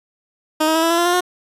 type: tone with pitch steps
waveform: 15% pulse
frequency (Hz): 311.1 / 317.6 / 324.3 / 331.1 / 338.1 / 345.2 / 352.4 / 359.8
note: D#4 / D#4 / E4 / E4 / E4 / F4 / F4 / F#4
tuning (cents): 0 / +36 / -28 / +8 / +44 / -20 / +16 / -48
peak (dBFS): -8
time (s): 0.6-1.208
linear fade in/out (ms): 10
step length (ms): 76
effects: resampled to 32000 Hz